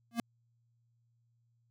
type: tone with exponential growth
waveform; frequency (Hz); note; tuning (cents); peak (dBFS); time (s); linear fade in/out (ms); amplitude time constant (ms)
square; 233.1; A#3; 0; -27; 0.11-0.2; 2; 18
effects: added 117 Hz sine -70 dBFS peak until 1.7 s